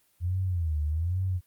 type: tone with vibrato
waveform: sine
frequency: 84 Hz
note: E2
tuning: 33 cents sharp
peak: -25 dBFS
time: 0.2-1.41 s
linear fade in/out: 50 ms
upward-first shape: sine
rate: 1.2 Hz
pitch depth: 200 cents each way
effects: white hiss -67 dBFS RMS until 1.46 s + Opus 32 kbps